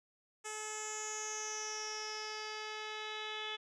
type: tone with low-pass filter sweep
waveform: 10% pulse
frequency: 429.9 Hz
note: A4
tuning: 40 cents flat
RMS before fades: -42 dBFS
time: 0.44-3.57 s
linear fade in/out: 20 ms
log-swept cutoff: 8200 to 3500 Hz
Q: 8.4
effects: none